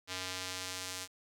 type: tone with band-pass filter sweep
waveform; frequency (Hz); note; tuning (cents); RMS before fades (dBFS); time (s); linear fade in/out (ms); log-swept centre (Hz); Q
square; 92.5; F#2; 0; -41; 0.07-1.08; 50; 4200 to 6900; 0.82
effects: 10-bit